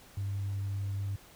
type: tone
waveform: sine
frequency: 99 Hz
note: G2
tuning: 18 cents sharp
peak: -30 dBFS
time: 0.17-1.16 s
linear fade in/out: 5 ms
effects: tanh soft clip ceiling -28 dBFS + pink hiss -56 dBFS RMS until 1.35 s